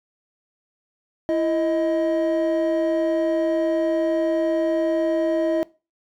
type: tone pair together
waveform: triangle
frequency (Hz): 332.5 / 629.1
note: E4 / D#5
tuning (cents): +15 / +19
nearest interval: major seventh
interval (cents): 1104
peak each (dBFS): -19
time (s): 1.29-5.63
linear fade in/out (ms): 0
effects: noise-tail reverb RT60 0.3 s tail -22 dB re dry + tanh soft clip ceiling -10 dBFS